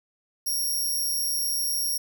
10% pulse tone with amplitude modulation, 5588 Hz, F8, in tune, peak -17 dBFS, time 0.46-1.98 s, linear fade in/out 10 ms, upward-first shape sine, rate 153 Hz, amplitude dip 40%, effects none

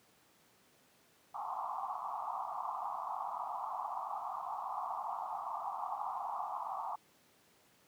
pink band-pass noise, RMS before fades -40 dBFS, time 1.34-6.96 s, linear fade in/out 10 ms, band 710 to 1200 Hz, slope 96 dB/octave, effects pink hiss -67 dBFS RMS until 7.87 s + high-pass 150 Hz 12 dB/octave

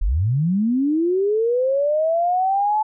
sine linear sweep, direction up, 32.9 to 870 Hz, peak -16 dBFS, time 0.01-2.83 s, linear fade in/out 10 ms, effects none

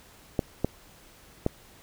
clicks, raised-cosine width 2 ms, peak -10 dBFS, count 3, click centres 0.392 / 0.646 / 1.464 s, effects pink hiss -54 dBFS RMS until 1.82 s

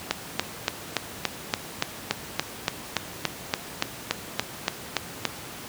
click train, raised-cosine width 0.2 ms, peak -4 dBFS, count 19, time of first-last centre 0.11-5.253 s, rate 3.5 Hz, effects pink hiss -39 dBFS RMS until 5.68 s + high-pass 100 Hz 12 dB/octave

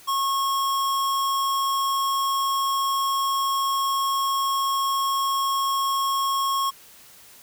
square tone, 1091 Hz, C#6, 28 cents flat, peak -22 dBFS, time 0.07-6.71 s, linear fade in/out 20 ms, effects white hiss -49 dBFS RMS until 7.42 s

